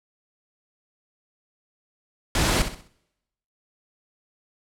pink noise with echo, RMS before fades -21 dBFS, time 2.35-2.62 s, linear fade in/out 2 ms, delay 64 ms, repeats 4, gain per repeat -9 dB, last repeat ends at 2.876 s, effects noise-tail reverb RT60 0.9 s tail -25 dB re dry + low-pass 10000 Hz 12 dB/octave

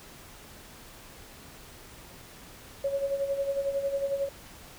sine tone with tremolo, 554.4 Hz, C#5, in tune, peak -24 dBFS, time 2.84-4.29 s, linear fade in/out 5 ms, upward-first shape sine, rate 11 Hz, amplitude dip 65%, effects pink hiss -49 dBFS RMS until 4.78 s

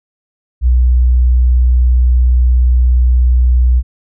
sine tone with vibrato, 61.74 Hz, B1, in tune, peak -6 dBFS, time 0.61-3.83 s, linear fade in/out 50 ms, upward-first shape sine, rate 17 Hz, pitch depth 8 cents each way, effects none

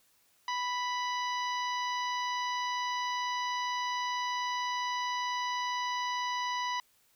harmonic tone, 987.8 Hz, B5, in tune, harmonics 1 / 2 / 3 / 4 / 5 / 6, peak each -32 / -38 / -42 / -44 / -46 / -48 dBFS, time 0.48-6.8 s, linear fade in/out 2 ms, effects white hiss -68 dBFS RMS until 7.15 s

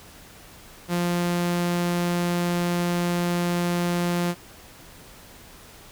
sawtooth tone, 174.61 Hz, F3, in tune, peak -18 dBFS, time 0.88-4.35 s, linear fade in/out 50 ms, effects pink hiss -47 dBFS RMS until 5.91 s

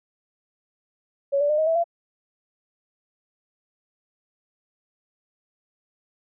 sine tone with pitch steps, 558 / 580.7 / 604.3 / 628.9 / 654.4 / 681.1 Hz, C#5 / D5 / D5 / D#5 / E5 / F5, +11 / -20 / +49 / +18 / -13 / -44 cents, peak -18 dBFS, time 1.32-1.842 s, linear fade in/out 20 ms, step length 87 ms, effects none

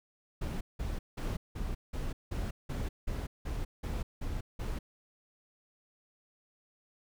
brown noise bursts, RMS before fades -35 dBFS, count 12, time 0.41-4.79 s, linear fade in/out 10 ms, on 200 ms, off 180 ms, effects none

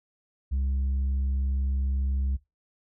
sine tone, 67 Hz, C2, 42 cents sharp, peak -21 dBFS, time 0.51-2.37 s, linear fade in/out 20 ms, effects noise-tail reverb RT60 0.2 s tail -20 dB re dry + tanh soft clip ceiling -23 dBFS

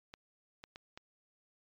clicks, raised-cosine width 0.2 ms, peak -29 dBFS, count 4, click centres 0.139 / 0.639 / 0.759 / 0.975 s, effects low-pass 5000 Hz 12 dB/octave + MP3 96 kbps

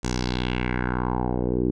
10% pulse tone with low-pass filter sweep, 61.74 Hz, B1, in tune, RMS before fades -25 dBFS, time 0.03-1.71 s, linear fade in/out 10 ms, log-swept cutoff 7200 to 330 Hz, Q 3, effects none

